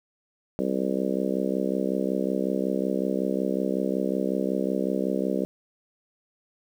harmonic tone, 65.41 Hz, C2, in tune, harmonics 3 / 4 / 5 / 6 / 7 / 8 / 9, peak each -29 / -30 / -31 / -32 / -32 / -33 / -34 dBFS, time 0.59-5.45 s, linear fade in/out 0 ms, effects 9-bit

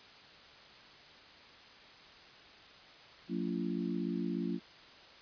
harmonic tone with a mistuned harmonic, 56.9 Hz, A#1, 41 cents flat, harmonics 3 / 4 / 5 / 6, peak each -37 / -38 / -39 / -40 dBFS, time 3.28-4.6 s, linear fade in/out 50 ms, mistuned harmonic 3, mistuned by +100 cents, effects white hiss -55 dBFS RMS until 5.21 s + resampled to 11025 Hz

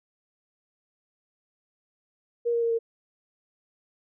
sine tone with pitch steps, 472.9 / 468 / 463.2 / 458.4 Hz, A#4 / A#4 / A#4 / A#4, +25 / +7 / -11 / -29 cents, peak -22 dBFS, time 2.45-2.79 s, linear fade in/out 20 ms, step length 85 ms, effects none

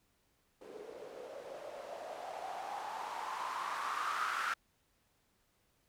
violet noise with low-pass filter sweep, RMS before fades -41 dBFS, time 0.61-4.54 s, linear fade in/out 5 ms, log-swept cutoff 420 to 1400 Hz, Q 5.8, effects pink hiss -75 dBFS RMS until 5.88 s

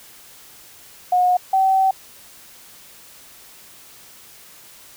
sine tone pair in turn, 724 / 766.8 Hz, F#5 / G5, -38 / -38 cents, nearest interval minor second, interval 100 cents, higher second, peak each -13 dBFS, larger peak neither, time 1.12-1.37 / 1.53-1.91 s, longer second, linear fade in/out 5 ms, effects white hiss -45 dBFS RMS until 4.96 s

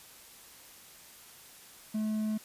triangle tone, 215.6 Hz, A3, 35 cents flat, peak -27 dBFS, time 1.94-2.38 s, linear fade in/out 10 ms, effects white hiss -53 dBFS RMS until 2.44 s + resampled to 32000 Hz

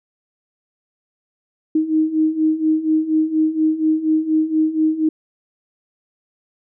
sine beating tone pair, 311.1 / 315.3 Hz, D#4 / D#4, 0 / +23 cents, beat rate 4.2 Hz, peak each -20 / -16 dBFS, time 1.75-5.09 s, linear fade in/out 5 ms, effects none

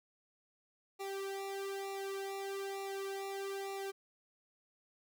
sawtooth tone with flanger, 392 Hz, G4, in tune, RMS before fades -41 dBFS, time 0.99-3.92 s, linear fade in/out 20 ms, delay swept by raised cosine 0.62 to 1.92 ms, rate 1.1 Hz, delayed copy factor -0.95, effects none

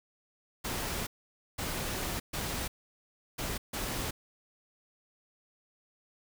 pink noise bursts at uneven times, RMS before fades -35 dBFS, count 5, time 0.64-1.07 / 1.58-2.2 / 2.33-2.68 / 3.38-3.58 / 3.73-4.11 s, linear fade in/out 10 ms, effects none

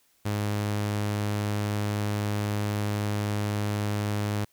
sawtooth tone, 103.83 Hz, G#2, in tune, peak -22 dBFS, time 0.25-4.45 s, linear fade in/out 10 ms, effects white hiss -66 dBFS RMS until 4.52 s

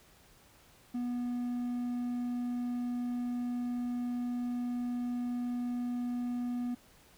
triangle tone, 243.9 Hz, B3, 21 cents flat, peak -30 dBFS, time 0.94-6.75 s, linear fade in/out 10 ms, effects pink hiss -61 dBFS RMS until 7.17 s

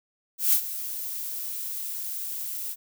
violet noise with ADSR envelope, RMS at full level -19 dBFS, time 0.38-2.76 s, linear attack 150 ms, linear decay 75 ms, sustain -14 dB, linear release 43 ms, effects none

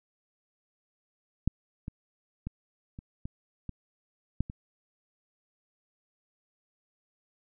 clicks, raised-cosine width 5 ms, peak -12 / -24 / -22 / -29 / -24 / -24 / -14 / -26 dBFS, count 8, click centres 1.476 / 1.881 / 2.47 / 2.989 / 3.255 / 3.693 / 4.406 / 4.499 s, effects none

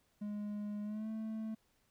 triangle tone with pitch glide, 207.7 to 219.8 Hz, G#3 to A3, 0 to -2 cents, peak -36 dBFS, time 0.21-1.55 s, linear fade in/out 10 ms, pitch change +98 cents, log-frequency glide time 0.83-1.09 s, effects pink hiss -75 dBFS RMS until 1.9 s

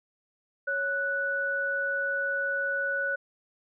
sine tone pair together, 554.4 / 1480 Hz, C#5 / F#6, 0 / 0 cents, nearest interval octave + perfect fourth, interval 1700 cents, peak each -33 / -27 dBFS, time 0.67-3.16 s, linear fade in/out 10 ms, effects none

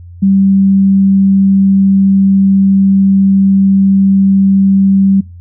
sine tone, 194.6 Hz, G3, 12 cents flat, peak -5 dBFS, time 0.22-5.21 s, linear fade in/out 10 ms, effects noise-tail reverb RT60 0.3 s tail -26 dB re dry + added 87 Hz sine -29 dBFS peak until 5.4 s

